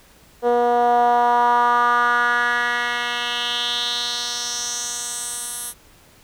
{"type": "tone with band-pass filter sweep", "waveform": "10% pulse", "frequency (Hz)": 240.7, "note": "B3", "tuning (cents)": -44, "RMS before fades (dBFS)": -20, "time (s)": [0.42, 5.74], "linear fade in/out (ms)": 50, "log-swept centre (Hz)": [520, 11000], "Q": 3.2, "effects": ["pink hiss -51 dBFS RMS until 6.23 s"]}